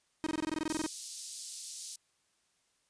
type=tone bursts; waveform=45% pulse; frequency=313.8 Hz; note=D#4; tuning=15 cents sharp; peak=-31 dBFS; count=14; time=0.24-0.863 s; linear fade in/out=0 ms; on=25 ms; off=21 ms
type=high-pass noise; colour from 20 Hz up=pink; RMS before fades=-42 dBFS; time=0.69-1.96 s; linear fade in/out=5 ms; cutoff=4600 Hz; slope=24 dB/octave
effects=white hiss -74 dBFS RMS until 2.89 s + resampled to 22050 Hz